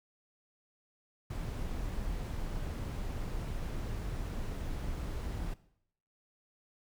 brown noise, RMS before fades -37 dBFS, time 1.3-5.54 s, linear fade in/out 5 ms, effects noise-tail reverb RT60 0.7 s tail -18 dB re dry

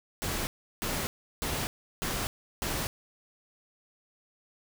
pink noise bursts, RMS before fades -32 dBFS, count 5, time 0.22-2.87 s, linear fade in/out 0 ms, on 250 ms, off 350 ms, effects none

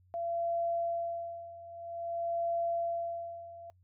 sine tone with tremolo, 680 Hz, F5, 46 cents flat, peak -29 dBFS, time 0.14-3.7 s, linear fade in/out 0 ms, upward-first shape sine, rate 0.51 Hz, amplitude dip 85%, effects noise-tail reverb RT60 0.1 s tail -24 dB re dry + added 91 Hz sine -62 dBFS peak until 3.83 s

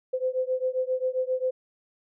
sine beating tone pair, 510 / 517.5 Hz, C5 / C5, -44 / -19 cents, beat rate 7.5 Hz, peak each -27 / -28 dBFS, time 0.13-1.51 s, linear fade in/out 10 ms, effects none

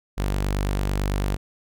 sawtooth tone, 49 Hz, G1, in tune, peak -18 dBFS, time 0.17-1.37 s, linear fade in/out 20 ms, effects none

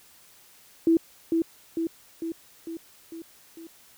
sine tone with echo, 329.6 Hz, E4, in tune, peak -16 dBFS, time 0.87-0.97 s, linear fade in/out 2 ms, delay 450 ms, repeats 6, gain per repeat -4 dB, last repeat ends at 3.67 s, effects white hiss -55 dBFS RMS until 3.97 s

